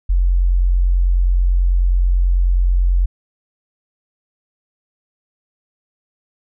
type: tone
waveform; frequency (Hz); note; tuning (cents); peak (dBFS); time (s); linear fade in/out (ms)
sine; 44.62; F1; +38; -11; 0.09-3.06; 10
effects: none